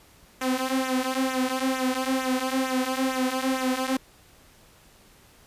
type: tone with flanger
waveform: sawtooth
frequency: 260 Hz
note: C4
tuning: 11 cents flat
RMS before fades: -26 dBFS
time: 0.41-3.97 s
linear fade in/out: 5 ms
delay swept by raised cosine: 0.21 to 4.41 ms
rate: 2.2 Hz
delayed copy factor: -0.8
effects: pink hiss -55 dBFS RMS until 5.46 s + resampled to 32000 Hz